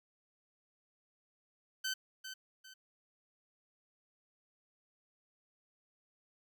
15% pulse tone with echo, 1533 Hz, G6, 39 cents flat, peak -28 dBFS, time 1.84-1.94 s, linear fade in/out 10 ms, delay 400 ms, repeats 2, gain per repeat -9 dB, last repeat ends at 2.74 s, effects none

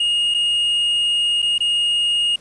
triangle tone with dropouts, 2857 Hz, F7, 39 cents sharp, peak -14 dBFS, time 0-2.36 s, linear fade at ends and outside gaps 5 ms, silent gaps 0.341-0.345 / 1.42-1.425 / 1.582-1.604 s, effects pink hiss -49 dBFS RMS until 2.4 s + resampled to 24000 Hz

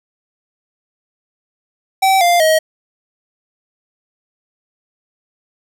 square tone with pitch steps, 769 / 697.1 / 631.9 Hz, G5 / F5 / D#5, -33 / -3 / +27 cents, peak -10 dBFS, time 2.02-2.59 s, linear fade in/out 10 ms, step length 190 ms, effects none

